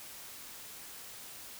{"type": "silence", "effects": ["white hiss -48 dBFS RMS until 1.59 s"]}